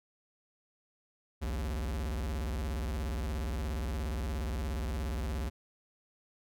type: tone with vibrato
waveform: square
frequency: 65.8 Hz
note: C2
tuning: 10 cents sharp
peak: -33 dBFS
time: 1.41-5.5 s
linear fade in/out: 20 ms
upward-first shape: square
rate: 17 Hz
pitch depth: 290 cents each way
effects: none